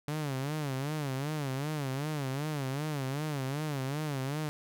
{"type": "tone with vibrato", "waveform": "sawtooth", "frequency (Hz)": 142.6, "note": "C#3", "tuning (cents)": 49, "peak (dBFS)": -28, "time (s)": [0.08, 4.49], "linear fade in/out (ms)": 0, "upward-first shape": "sine", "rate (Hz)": 2.6, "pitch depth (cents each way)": 150, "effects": []}